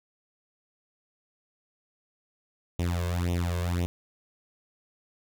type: tone with flanger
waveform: sawtooth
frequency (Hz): 87.31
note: F2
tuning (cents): 0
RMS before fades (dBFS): -28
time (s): 2.79-3.86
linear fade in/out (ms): 0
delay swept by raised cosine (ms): 0.32 to 1.92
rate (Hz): 1.9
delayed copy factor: +0.95
effects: 9-bit